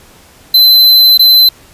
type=tone with dropouts; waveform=square; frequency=4056 Hz; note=B7; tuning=45 cents sharp; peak=-3 dBFS; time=0.54-1.49 s; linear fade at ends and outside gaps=5 ms; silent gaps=1.176-1.193 s; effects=pink hiss -41 dBFS RMS until 1.73 s + resampled to 32000 Hz